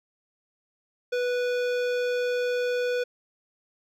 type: tone with hard clipping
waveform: sine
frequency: 492.2 Hz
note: B4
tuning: 6 cents flat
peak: -26 dBFS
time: 1.12-3.04 s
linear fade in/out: 10 ms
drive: 16 dB
effects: none